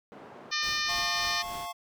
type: band-pass noise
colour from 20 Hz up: white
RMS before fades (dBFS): -48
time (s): 0.12-0.51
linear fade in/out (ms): 0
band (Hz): 180 to 770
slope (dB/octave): 12
type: harmonic tone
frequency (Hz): 604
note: D5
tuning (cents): +48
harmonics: 2 / 3 / 4 / 5 / 6 / 7 / 8 / 9 / 10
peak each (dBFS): -36 / -33 / -36 / -39 / -37 / -35 / -37 / -37 / -40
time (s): 0.51-1.43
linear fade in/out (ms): 20
type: noise with tremolo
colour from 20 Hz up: pink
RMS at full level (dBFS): -43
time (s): 0.62-1.67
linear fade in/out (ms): 10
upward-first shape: triangle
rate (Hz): 3.5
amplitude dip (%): 80
type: chord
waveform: square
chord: F augmented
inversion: none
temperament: just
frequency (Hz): 698.5 / 873.1 / 1091.3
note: F5 / A5 / C#6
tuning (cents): 0 / -14 / -27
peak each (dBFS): -39 / -44 / -39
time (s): 0.88-1.73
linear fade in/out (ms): 20
effects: none